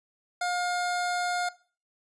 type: tone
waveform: 25% pulse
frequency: 712 Hz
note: F5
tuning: 33 cents sharp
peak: -23 dBFS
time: 0.41-1.49 s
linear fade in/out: 5 ms
effects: noise-tail reverb RT60 0.4 s tail -19 dB re dry + resampled to 22050 Hz